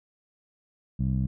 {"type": "tone with low-pass filter", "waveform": "15% pulse", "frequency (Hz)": 65, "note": "C2", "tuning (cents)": -11, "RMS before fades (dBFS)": -26, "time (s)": [0.99, 1.27], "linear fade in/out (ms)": 10, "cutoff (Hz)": 170, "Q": 2, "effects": []}